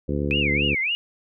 harmonic tone, 72.1 Hz, D2, 31 cents flat, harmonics 1 / 2 / 3 / 4 / 5 / 6 / 7, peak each -28 / -28 / -29 / -29 / -31 / -33 / -33 dBFS, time 0.08-0.75 s, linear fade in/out 10 ms
sine tone with vibrato, 2432 Hz, D#7, 40 cents flat, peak -21 dBFS, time 0.31-0.95 s, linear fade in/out 0 ms, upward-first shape sine, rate 3.6 Hz, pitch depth 290 cents each way
effects none

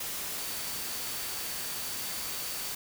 sine tone in noise, 4553 Hz, C#8, 45 cents sharp, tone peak -45 dBFS, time 0.38-2.73 s, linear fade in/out 5 ms, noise white, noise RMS -36 dBFS, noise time 0-2.75 s, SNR -12 dB, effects none

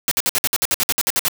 white noise bursts, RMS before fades -18 dBFS, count 14, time 0.08-1.283 s, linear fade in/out 0 ms, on 33 ms, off 57 ms, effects none

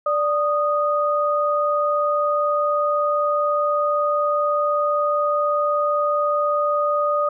sine tone pair together, 587.1 / 1238 Hz, D5 / D#6, -1 / -9 cents, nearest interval octave + minor second, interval 1292 cents, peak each -20 dBFS, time 0.06-7.29 s, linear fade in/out 5 ms, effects none

